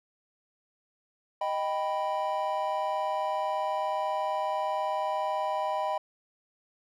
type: chord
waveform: triangle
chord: Eb augmented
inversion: none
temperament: equal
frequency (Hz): 622.3 / 784 / 987.8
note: Eb5 / G5 / B5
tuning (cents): 0 / 0 / 0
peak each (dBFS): -30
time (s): 1.41-5.98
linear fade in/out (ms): 5
effects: none